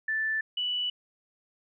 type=tone pair in turn; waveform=sine; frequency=1760 / 2960 Hz; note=A6 / F#7; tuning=0 / 0 cents; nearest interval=major sixth; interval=900 cents; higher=second; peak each=-26 / -27 dBFS; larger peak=first; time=0.08-0.41 / 0.57-0.9 s; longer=neither; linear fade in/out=5 ms; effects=none